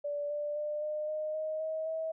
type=tone with pitch steps; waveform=sine; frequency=581 / 589.5 / 598 / 606.7 / 615.5 / 624.5 / 633.6 / 642.8 Hz; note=D5 / D5 / D5 / D#5 / D#5 / D#5 / D#5 / E5; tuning=-19 / +6 / +31 / -44 / -19 / +6 / +31 / -44 cents; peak=-32 dBFS; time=0.04-2.12 s; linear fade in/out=10 ms; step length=260 ms; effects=none